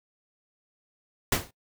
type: noise with exponential decay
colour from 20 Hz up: pink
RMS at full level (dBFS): -19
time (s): 1.32-1.51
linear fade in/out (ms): 5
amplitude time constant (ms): 40
effects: noise-tail reverb RT60 0.1 s tail -20 dB re dry